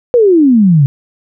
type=exponential sweep; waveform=sine; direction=down; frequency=504 to 132.3 Hz; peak=-4 dBFS; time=0.14-0.86 s; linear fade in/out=0 ms; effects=none